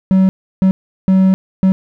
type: tone bursts at uneven times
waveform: triangle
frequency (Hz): 189.4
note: F#3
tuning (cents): +41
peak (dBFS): -5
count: 4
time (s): 0.11-0.29 / 0.62-0.71 / 1.08-1.34 / 1.63-1.72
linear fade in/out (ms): 0
effects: none